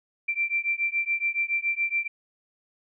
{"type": "beating tone pair", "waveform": "sine", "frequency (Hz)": [2349, 2356.1], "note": ["D7", "D7"], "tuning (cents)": [0, 5], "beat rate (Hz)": 7.1, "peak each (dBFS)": -27, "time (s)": [0.28, 2.08], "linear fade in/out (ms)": 10, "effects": []}